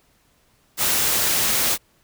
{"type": "noise", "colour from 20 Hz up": "white", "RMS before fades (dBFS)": -20, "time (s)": [0.77, 1.78], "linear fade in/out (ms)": 50, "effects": ["pink hiss -61 dBFS RMS until 2.03 s"]}